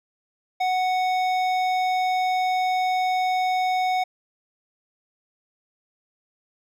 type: tone with hard clipping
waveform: sine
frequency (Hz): 740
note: F#5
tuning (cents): 0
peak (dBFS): -22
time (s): 0.6-4.04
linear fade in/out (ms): 10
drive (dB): 12
effects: none